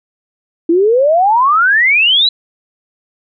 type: exponential sweep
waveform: sine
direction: up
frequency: 323 to 4047 Hz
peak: -7 dBFS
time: 0.69-2.29 s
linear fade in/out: 5 ms
effects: none